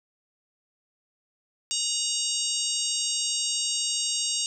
harmonic tone with a mistuned harmonic, 932.3 Hz, A#5, in tune, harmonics 3 / 4 / 5 / 6 / 7 / 8 / 9, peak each -33 / -33 / -33 / -33 / -33 / -33 / -33 dBFS, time 1.71-4.46 s, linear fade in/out 0 ms, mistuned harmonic 3, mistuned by +39 cents, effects none

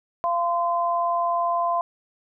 sine tone pair together, 689 / 1028.8 Hz, F5 / C6, -24 / -30 cents, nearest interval perfect fifth, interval 694 cents, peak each -23 dBFS, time 0.24-1.81 s, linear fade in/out 0 ms, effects none

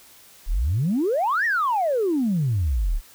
sine exponential two-way sweep, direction up then down, 31.41 to 1919 to 31.41 Hz, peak -18 dBFS, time 0.46-3.01 s, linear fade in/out 50 ms, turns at 1.45 s, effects tanh soft clip ceiling -15 dBFS + white hiss -50 dBFS RMS until 3.14 s

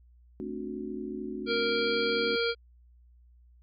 sine chord, D dominant seventh, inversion second, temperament just, 220.2 / 264.3 / 293.7 / 367.1 Hz, A3 / C4 / D4 / F#4, +2 / +18 / 0 / -14 cents, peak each -39 / -40 / -40 / -38 dBFS, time 0.4-2.36 s, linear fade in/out 0 ms
harmonic tone, 466.2 Hz, A#4, in tune, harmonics 1 / 3 / 5 / 7 / 9 / 10, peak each -28 / -33 / -35 / -36 / -38 / -38 dBFS, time 1.46-2.55 s, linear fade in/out 50 ms
effects added 60 Hz sine -55 dBFS peak until 3.62 s

